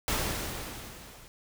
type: noise with level ramp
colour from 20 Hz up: pink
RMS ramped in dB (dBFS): -28 to -52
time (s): 0.08-1.28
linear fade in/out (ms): 0
effects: none